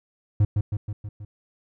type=tone with echo; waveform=triangle; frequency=103.83 Hz; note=G#2; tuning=in tune; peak=-13 dBFS; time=0.4-0.45 s; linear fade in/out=5 ms; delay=160 ms; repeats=5; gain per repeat=-4 dB; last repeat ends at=1.25 s; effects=none

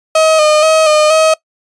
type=tone with vibrato; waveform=35% pulse; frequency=622.3 Hz; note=D#5; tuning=in tune; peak=-5 dBFS; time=0.15-1.34 s; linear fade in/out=5 ms; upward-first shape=square; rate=2.1 Hz; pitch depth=34 cents each way; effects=noise-tail reverb RT60 0.1 s tail -21 dB re dry + resampled to 22050 Hz

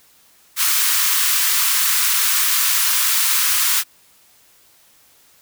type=high-pass noise; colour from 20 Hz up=white; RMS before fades=-17 dBFS; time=0.56-3.84 s; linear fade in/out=50 ms; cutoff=1000 Hz; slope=48 dB/octave; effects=white hiss -53 dBFS RMS until 5.41 s

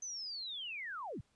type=linear sweep; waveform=sine; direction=down; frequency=6240 to 65.41 Hz; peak=-40 dBFS; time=0.02-1.21 s; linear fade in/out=5 ms; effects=pink hiss -75 dBFS RMS until 1.35 s + resampled to 22050 Hz

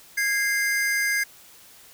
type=tone pair together; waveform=square; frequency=1642.6 / 2093 Hz; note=G#6 / C7; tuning=-20 / 0 cents; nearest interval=major third; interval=420 cents; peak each=-25 / -25 dBFS; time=0.17-1.24 s; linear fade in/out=10 ms; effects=white hiss -50 dBFS RMS until 1.93 s

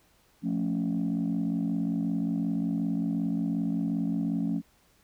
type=chord; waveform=sine; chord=F augmented; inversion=none; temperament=equal; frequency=174.61 / 220 / 277.2 Hz; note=F3 / A3 / C#4; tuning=0 / 0 / 0 cents; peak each=-29 dBFS; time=0.42-4.62 s; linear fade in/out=50 ms; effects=tanh soft clip ceiling -21 dBFS + pink hiss -64 dBFS RMS until 5.03 s

